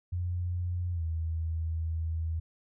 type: tone with pitch glide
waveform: sine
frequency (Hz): 88.5 to 81.15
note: F2 to E2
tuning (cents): +23 to -27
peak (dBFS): -29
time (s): 0.12-2.4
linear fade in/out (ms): 10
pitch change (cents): -150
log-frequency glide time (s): 0.92-1.03
effects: none